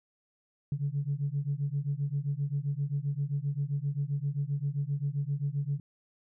sine beating tone pair, 138.59 / 146.19 Hz, C#3 / D3, 0 / -8 cents, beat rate 7.6 Hz, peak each -31 dBFS, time 0.72-5.8 s, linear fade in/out 2 ms, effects tanh soft clip ceiling -22 dBFS

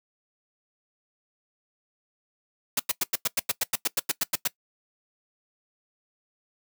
white noise bursts, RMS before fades -24 dBFS, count 15, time 2.77-4.476 s, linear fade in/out 5 ms, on 26 ms, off 94 ms, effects noise-tail reverb RT60 0.1 s tail -20 dB re dry + high-pass 100 Hz 12 dB/octave

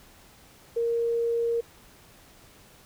sine tone, 466.2 Hz, A#4, in tune, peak -23 dBFS, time 0.76-1.61 s, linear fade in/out 10 ms, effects pink hiss -54 dBFS RMS until 2.85 s

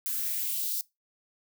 violet noise with high-pass filter sweep, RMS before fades -31 dBFS, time 0.06-0.81 s, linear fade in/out 0 ms, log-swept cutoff 1100 to 4700 Hz, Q 1.9, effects noise-tail reverb RT60 0.2 s tail -21 dB re dry

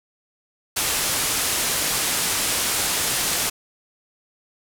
white low-pass noise, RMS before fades -23 dBFS, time 0.76-3.5 s, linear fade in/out 10 ms, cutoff 12000 Hz, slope 24 dB/octave, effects none

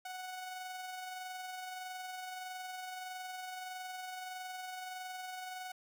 sawtooth tone with amplitude modulation, 740 Hz, F#5, in tune, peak -37 dBFS, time 0.05-5.72 s, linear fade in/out 5 ms, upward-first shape sine, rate 21.6 Hz, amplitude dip 30%, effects none

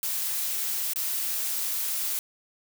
blue noise with dropouts, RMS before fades -29 dBFS, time 0.03-2.19 s, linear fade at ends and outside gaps 1 ms, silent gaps 0.935-0.959 s, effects none

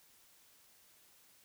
silence, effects white hiss -65 dBFS RMS until 1.44 s

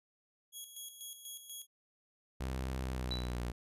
5% pulse tone with tremolo, 3322 Hz, G#7, in tune, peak -34 dBFS, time 0.52-1.67 s, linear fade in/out 50 ms, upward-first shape square, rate 4.1 Hz, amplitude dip 60%
sawtooth tone with pitch glide, 64.9 to 60.21 Hz, C2 to B1, -13 to -43 cents, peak -32 dBFS, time 2.4-3.52 s, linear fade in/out 10 ms, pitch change -130 cents, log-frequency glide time 2.8-3.41 s
sine tone with exponential decay, 3951 Hz, B7, in tune, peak -34 dBFS, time 3.11-3.39 s, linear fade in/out 2 ms, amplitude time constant 59 ms
effects resampled to 32000 Hz

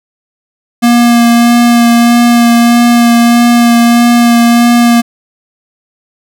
square tone with vibrato, 236.7 Hz, A#3, 27 cents sharp, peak -4 dBFS, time 0.82-5.02 s, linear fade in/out 20 ms, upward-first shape sine, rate 1.6 Hz, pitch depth 13 cents each way, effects none

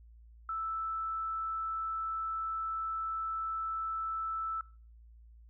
sine tone, 1318.5 Hz, E6, in tune, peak -33 dBFS, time 0.49-4.61 s, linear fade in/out 2 ms, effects noise-tail reverb RT60 0.4 s tail -22 dB re dry + added 57 Hz sine -53 dBFS peak until 5.49 s

